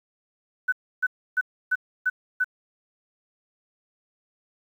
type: tone bursts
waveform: sine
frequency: 1500 Hz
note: F#6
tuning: 23 cents sharp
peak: -19 dBFS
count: 6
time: 0.68-2.444 s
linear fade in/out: 10 ms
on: 44 ms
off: 300 ms
effects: 9-bit